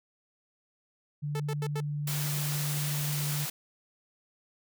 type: tone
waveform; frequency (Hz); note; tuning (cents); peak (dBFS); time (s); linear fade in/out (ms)
sine; 146.83; D3; 0; -30; 1.22-3.46; 20
type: tone bursts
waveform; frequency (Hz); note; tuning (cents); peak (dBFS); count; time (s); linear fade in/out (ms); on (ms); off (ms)
sawtooth; 438.4; A4; -6; -30; 4; 1.35-1.803; 2; 48; 87
type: high-pass noise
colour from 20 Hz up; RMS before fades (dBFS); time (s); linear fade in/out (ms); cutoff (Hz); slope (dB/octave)
white; -35; 2.07-3.5; 5; 120; 24
effects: none